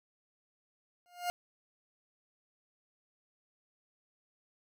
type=tone with exponential growth; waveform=40% pulse; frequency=708 Hz; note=F5; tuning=23 cents sharp; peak=-28 dBFS; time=1.06-1.3 s; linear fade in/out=0 ms; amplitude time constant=52 ms; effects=none